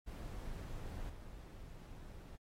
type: noise with level steps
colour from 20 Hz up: brown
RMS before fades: -45 / -51 dBFS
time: 0.06-2.37 s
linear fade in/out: 20 ms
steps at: 1.09 s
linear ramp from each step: 10 ms
effects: AAC 48 kbps